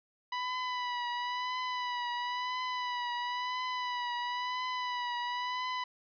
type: tone with vibrato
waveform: sawtooth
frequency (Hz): 987.8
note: B5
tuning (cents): 0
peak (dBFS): -29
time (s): 0.32-5.84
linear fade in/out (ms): 5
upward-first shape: triangle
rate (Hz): 0.98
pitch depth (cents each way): 42
effects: resampled to 11025 Hz